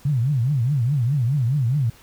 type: tone with vibrato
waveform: sine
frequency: 131 Hz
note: C3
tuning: 2 cents sharp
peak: -17 dBFS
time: 0.05-1.9 s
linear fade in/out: 5 ms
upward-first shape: triangle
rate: 4.8 Hz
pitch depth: 290 cents each way
effects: pink hiss -50 dBFS RMS until 2.02 s

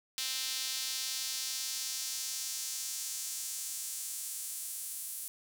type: tone with high-pass filter sweep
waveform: sawtooth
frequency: 261.6 Hz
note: C4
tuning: in tune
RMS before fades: -38 dBFS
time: 0.18-5.28 s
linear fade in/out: 0 ms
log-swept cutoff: 3900 to 10000 Hz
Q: 1.4
effects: none

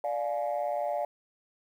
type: chord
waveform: sine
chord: D diminished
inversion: none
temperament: just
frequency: 587.3 / 704.8 / 845.8 Hz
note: D5 / F5 / Ab5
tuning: 0 / +16 / +31 cents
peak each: -30 / -31 / -35 dBFS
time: 0.04-1.05 s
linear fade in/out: 2 ms
effects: tanh soft clip ceiling -22 dBFS + 10-bit

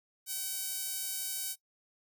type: tone with high-pass filter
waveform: sawtooth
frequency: 762 Hz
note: G5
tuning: 49 cents flat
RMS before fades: -37 dBFS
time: 0.26-1.56 s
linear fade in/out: 50 ms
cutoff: 7600 Hz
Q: 0.58
effects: noise-tail reverb RT60 0.1 s tail -18 dB re dry

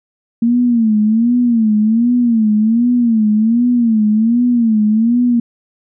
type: tone with vibrato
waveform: sine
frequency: 227.8 Hz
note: A#3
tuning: 40 cents flat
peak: -9 dBFS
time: 0.42-5.4 s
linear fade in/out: 5 ms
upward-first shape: sine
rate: 1.3 Hz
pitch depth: 130 cents each way
effects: none

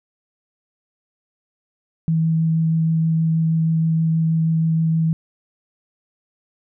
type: tone with vibrato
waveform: sine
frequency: 161.8 Hz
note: E3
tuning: 32 cents flat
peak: -15 dBFS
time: 2.08-5.13 s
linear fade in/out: 0 ms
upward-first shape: sine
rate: 6.3 Hz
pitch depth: 8 cents each way
effects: none

